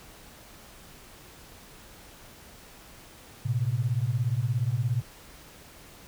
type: beating tone pair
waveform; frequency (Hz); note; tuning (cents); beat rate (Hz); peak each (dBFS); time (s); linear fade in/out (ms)
sine; 111.9 / 128.9; A2 / C3; +30 / -26; 17; -27 / -27; 3.45-5.02; 10
effects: pink hiss -50 dBFS RMS until 6.07 s